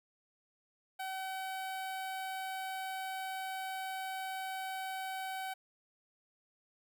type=tone with notch filter; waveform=sawtooth; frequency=761 Hz; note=F#5; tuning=48 cents sharp; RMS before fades=-40 dBFS; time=0.99-5.54 s; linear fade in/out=10 ms; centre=5900 Hz; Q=1.5; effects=12-bit